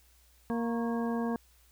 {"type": "harmonic tone with a mistuned harmonic", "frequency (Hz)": 233.1, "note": "A#3", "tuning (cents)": 0, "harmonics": [1, 2, 3, 4, 5, 7], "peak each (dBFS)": [-30, -36, -40, -42, -44, -47], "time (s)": [0.5, 1.36], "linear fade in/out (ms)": 0, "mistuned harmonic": 5, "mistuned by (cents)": -97, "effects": ["added 60 Hz sine -62 dBFS peak until 1.71 s", "white hiss -65 dBFS RMS until 1.71 s"]}